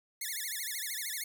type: tone with vibrato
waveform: 5% pulse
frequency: 1935 Hz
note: B6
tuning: 36 cents flat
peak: -25 dBFS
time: 0.21-1.24 s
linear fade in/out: 5 ms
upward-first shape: sine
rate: 13 Hz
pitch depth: 230 cents each way
effects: none